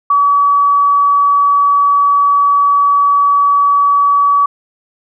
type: tone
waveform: sine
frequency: 1140 Hz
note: C#6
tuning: 48 cents sharp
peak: -7 dBFS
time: 0.1-4.46 s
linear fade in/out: 5 ms
effects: none